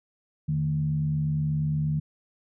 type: tone with frequency modulation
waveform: sine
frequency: 152 Hz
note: D#3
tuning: 40 cents flat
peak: -23 dBFS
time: 0.48-2 s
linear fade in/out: 10 ms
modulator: 68.4 Hz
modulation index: 0.46
effects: none